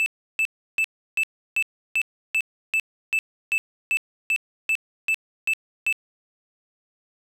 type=tone bursts; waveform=triangle; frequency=2635 Hz; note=E7; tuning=1 cent flat; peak=-17 dBFS; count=16; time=0-5.926 s; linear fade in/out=0 ms; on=61 ms; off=330 ms; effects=none